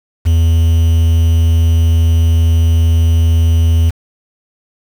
triangle tone with quantisation, 82.41 Hz, E2, in tune, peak -5 dBFS, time 0.25-3.91 s, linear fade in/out 20 ms, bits 5, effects none

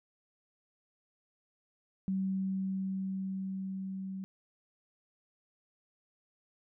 sine tone with level ramp, 191.1 Hz, G3, 44 cents flat, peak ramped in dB -29 to -37 dBFS, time 2.08-4.24 s, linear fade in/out 0 ms, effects none

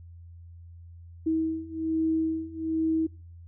sine beating tone pair, 320.3 / 321.5 Hz, E4 / E4, -50 / -43 cents, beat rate 1.2 Hz, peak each -29 / -27 dBFS, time 1.26-3.07 s, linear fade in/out 10 ms, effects noise-tail reverb RT60 0.5 s tail -26 dB re dry + added 85 Hz sine -44 dBFS peak until 3.47 s

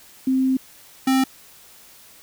sine / square tone pair in turn, 262 / 263.8 Hz, C4 / C4, +2 / +14 cents, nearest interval unison, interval 12 cents, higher second, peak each -16 dBFS, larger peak neither, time 0.27-0.57 / 1.07-1.24 s, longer first, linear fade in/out 5 ms, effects white hiss -48 dBFS RMS until 2.22 s

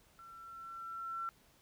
sine tone with level ramp, 1349 Hz, E6, 40 cents sharp, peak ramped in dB -52 to -36 dBFS, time 0.19-1.29 s, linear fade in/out 0 ms, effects pink hiss -67 dBFS RMS until 1.61 s

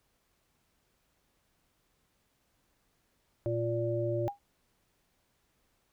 harmonic tone, 116.54 Hz, A#2, in tune, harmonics 1 / 3 / 5, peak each -33 / -33 / -33 dBFS, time 3.46-4.28 s, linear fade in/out 0 ms
sine tone with exponential decay, 809 Hz, G#5, 46 cents flat, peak -29 dBFS, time 4.28-4.39 s, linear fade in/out 1 ms, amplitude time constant 23 ms
effects pink hiss -74 dBFS RMS until 5.92 s

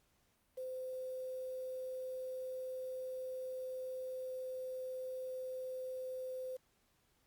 sine tone with quantisation, 514 Hz, C5, 31 cents flat, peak -40 dBFS, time 0.57-6.57 s, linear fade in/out 10 ms, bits 10, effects pink hiss -75 dBFS RMS until 7.26 s + Opus 48 kbps

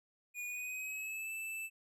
square tone with pitch glide, 2449 to 2640 Hz, D#7 to E7, -28 to +2 cents, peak -40 dBFS, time 0.34-1.7 s, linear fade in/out 50 ms, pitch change +130 cents, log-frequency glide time 0.46-1.31 s, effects none

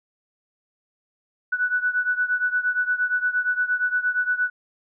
sine beating tone pair, 1480 / 1488.6 Hz, F#6 / F#6, 0 / +10 cents, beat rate 8.6 Hz, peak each -22 / -25 dBFS, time 1.52-4.5 s, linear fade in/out 10 ms, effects none

